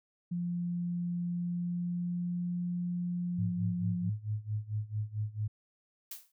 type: tone with pitch glide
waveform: sine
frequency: 174.61 to 176.23 Hz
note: F3 to F3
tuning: 0 to +16 cents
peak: -31 dBFS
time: 0.31-4.1 s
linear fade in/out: 10 ms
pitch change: +16 cents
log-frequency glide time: 1.28-2.61 s
type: tone with tremolo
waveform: sine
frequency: 106.5 Hz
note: G#2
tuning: 44 cents sharp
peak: -29 dBFS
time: 3.38-5.48 s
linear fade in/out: 10 ms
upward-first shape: sine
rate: 4.5 Hz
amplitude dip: 90%
type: noise with exponential decay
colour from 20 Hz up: blue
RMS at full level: -38 dBFS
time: 6.11-6.32 s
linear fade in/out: 5 ms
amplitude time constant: 45 ms
effects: none

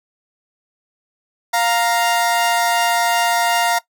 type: tone pair together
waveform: sawtooth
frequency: 699.9 / 932.3 Hz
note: F5 / A#5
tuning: +4 / 0 cents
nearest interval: perfect fourth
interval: 496 cents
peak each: -14 / -14 dBFS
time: 1.53-3.79 s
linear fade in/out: 10 ms
effects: noise-tail reverb RT60 0.1 s tail -18 dB re dry

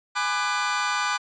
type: chord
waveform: sawtooth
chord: G# half-diminished seventh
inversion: none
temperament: just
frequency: 830.6 / 996.7 / 1196.1 / 1495.1 Hz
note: G#5 / B5 / D6 / F#6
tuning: 0 / +16 / +31 / +18 cents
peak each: -27 / -26 / -23 / -24 dBFS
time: 0.15-1.18 s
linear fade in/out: 20 ms
effects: resampled to 16000 Hz

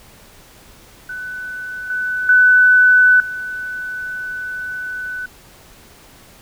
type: tone with level steps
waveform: sine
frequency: 1498 Hz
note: F#6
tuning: 21 cents sharp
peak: -25 / -18 / -7 / -23 dBFS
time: 1.09-5.26 s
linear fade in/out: 5 ms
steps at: 1.9 / 2.29 / 3.2 s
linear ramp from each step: 2 ms
effects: pink hiss -45 dBFS RMS until 6.41 s

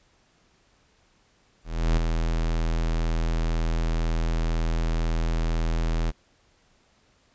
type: tone with ADSR envelope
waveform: square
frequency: 41 Hz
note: E1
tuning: 9 cents flat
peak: -18 dBFS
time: 1.64-6.12 s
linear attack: 330 ms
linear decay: 5 ms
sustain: -5 dB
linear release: 28 ms
effects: pink hiss -63 dBFS RMS until 7.34 s + resampled to 16000 Hz

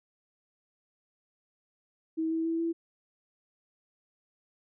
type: tone with pitch steps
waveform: sine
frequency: 321.4 / 325.1 / 328.9 / 332.7 Hz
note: E4 / E4 / E4 / E4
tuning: -44 / -24 / -4 / +16 cents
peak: -27 dBFS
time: 2.17-2.73 s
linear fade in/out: 20 ms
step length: 140 ms
effects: none

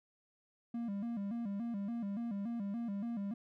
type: tone with vibrato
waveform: triangle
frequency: 216.4 Hz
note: A3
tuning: 29 cents flat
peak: -34 dBFS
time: 0.74-3.34 s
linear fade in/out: 5 ms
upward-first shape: square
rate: 3.5 Hz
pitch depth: 140 cents each way
effects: none

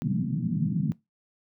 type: band-pass noise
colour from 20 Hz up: pink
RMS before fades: -27 dBFS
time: 0.02-0.92 s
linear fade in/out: 0 ms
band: 130 to 240 Hz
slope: 48 dB/octave
effects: noise-tail reverb RT60 0.2 s tail -22 dB re dry

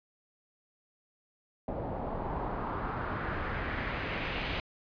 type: noise with low-pass filter sweep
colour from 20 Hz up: pink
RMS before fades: -35 dBFS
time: 1.68-4.6 s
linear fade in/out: 2 ms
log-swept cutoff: 650 to 3000 Hz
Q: 2
effects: resampled to 11025 Hz

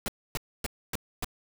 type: noise bursts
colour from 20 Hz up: pink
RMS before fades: -31 dBFS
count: 5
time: 0.06-1.245 s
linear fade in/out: 0 ms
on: 21 ms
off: 270 ms
effects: none

